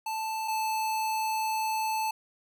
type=tone pair in turn; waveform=square; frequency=880 / 875 Hz; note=A5 / A5; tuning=0 / -10 cents; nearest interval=unison; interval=10 cents; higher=first; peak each=-31 / -28 dBFS; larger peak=second; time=0.06-0.48 / 0.48-2.11 s; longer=second; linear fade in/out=5 ms; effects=none